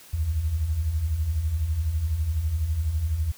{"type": "beating tone pair", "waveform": "sine", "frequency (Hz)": [69.3, 81.3], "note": ["C#2", "E2"], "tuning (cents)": [0, -23], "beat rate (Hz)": 12, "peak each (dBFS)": [-31, -23], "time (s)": [0.13, 3.32], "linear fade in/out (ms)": 10, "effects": ["white hiss -49 dBFS RMS until 3.37 s"]}